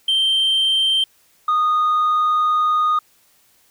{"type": "tone pair in turn", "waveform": "sine", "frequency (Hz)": [3136, 1234.9], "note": ["G7", "D#6"], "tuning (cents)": [0, -13], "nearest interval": "octave + major third", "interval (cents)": 1613, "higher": "first", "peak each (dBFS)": -12, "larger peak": "neither", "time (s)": [[0.08, 1.04], [1.48, 2.99]], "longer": "second", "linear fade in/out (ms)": 5, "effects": ["tanh soft clip ceiling -13 dBFS", "white hiss -57 dBFS RMS until 3.7 s"]}